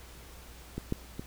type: clicks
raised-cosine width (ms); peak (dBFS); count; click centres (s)
3; -21 / -16 / -23; 3; 0.78 / 0.924 / 1.195
effects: added 60 Hz sine -50 dBFS peak until 1.26 s + pink hiss -52 dBFS RMS until 1.26 s